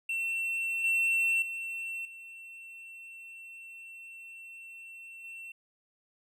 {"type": "tone with level steps", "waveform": "triangle", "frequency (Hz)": 2702, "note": "E7", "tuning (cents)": 42, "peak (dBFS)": [-28, -23, -33, -43, -40], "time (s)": [0.09, 5.52], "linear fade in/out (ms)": 5, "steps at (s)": [0.84, 1.42, 2.05, 5.24], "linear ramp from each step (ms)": 2, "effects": []}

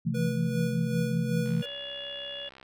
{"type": "chord", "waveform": "sine", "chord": "F major seventh", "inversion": "second", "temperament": "equal with one note detuned", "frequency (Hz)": [130.81, 164.81, 170.13, 220], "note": ["C3", "E3", "F3", "A3"], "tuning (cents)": [0, 0, -45, 0], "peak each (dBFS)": -31, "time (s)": [0.05, 1.63], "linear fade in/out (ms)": 20}
{"type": "tone with tremolo", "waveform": "square", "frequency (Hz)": 485.6, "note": "B4", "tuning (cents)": -29, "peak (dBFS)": -33, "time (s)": [0.14, 1.66], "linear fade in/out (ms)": 10, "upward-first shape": "sine", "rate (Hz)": 2.6, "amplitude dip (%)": 60}
{"type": "click train", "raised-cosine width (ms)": 0.3, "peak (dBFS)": -33, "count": 78, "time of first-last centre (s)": [1.46, 2.628], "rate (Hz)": 65.9}
{"type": "harmonic tone", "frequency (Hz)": 567, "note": "C#5", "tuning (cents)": 39, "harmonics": [1, 3, 5, 6], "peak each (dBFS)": [-42, -47, -40, -39], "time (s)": [1.62, 2.49], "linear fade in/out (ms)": 5}
{"effects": []}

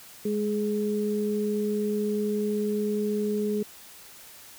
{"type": "tone pair together", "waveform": "sine", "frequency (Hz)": [208.1, 420], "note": ["G#3", "G#4"], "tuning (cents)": [4, 19], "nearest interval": "octave", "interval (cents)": 1215, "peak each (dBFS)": -27, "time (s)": [0.25, 3.63], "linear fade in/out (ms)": 5, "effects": ["white hiss -48 dBFS RMS until 4.58 s"]}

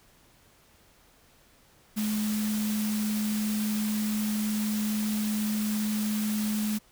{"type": "tone in noise", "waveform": "sine", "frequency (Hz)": 212.8, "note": "G#3", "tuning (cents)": 42, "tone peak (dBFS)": -26, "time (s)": [1.96, 6.79], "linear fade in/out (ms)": 20, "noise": "white", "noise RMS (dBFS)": -37, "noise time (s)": [1.96, 6.79], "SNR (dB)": 8, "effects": ["pink hiss -60 dBFS RMS until 6.91 s"]}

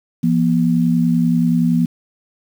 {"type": "tone pair together", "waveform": "sine", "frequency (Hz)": [170.1, 240.6], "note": ["F3", "B3"], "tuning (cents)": [-45, -45], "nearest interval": "tritone", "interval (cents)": 600, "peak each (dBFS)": -15, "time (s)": [0.23, 1.86], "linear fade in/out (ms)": 10, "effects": ["7-bit"]}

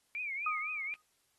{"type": "tone with vibrato", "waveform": "sine", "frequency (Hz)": 2303, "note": "D7", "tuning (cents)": -34, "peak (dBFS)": -35, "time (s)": [0.15, 0.94], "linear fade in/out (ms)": 0, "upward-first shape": "triangle", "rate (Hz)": 4, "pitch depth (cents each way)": 170}
{"type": "tone with exponential decay", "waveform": "sine", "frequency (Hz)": 1244.5, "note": "D#6", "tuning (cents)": 0, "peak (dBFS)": -29, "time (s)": [0.46, 1.02], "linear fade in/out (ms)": 5, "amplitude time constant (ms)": 120}
{"effects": ["white hiss -74 dBFS RMS until 1.38 s", "AAC 32 kbps"]}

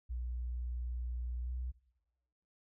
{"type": "tone with pitch glide", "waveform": "sine", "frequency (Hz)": [60.6, 62.27], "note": ["B1", "B1"], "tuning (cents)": [-32, 15], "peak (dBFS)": -36, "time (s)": [0.09, 1.72], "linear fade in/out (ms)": 20, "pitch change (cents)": 47, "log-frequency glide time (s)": [1.43, 1.5], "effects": ["noise-tail reverb RT60 1.0 s tail -20 dB re dry"]}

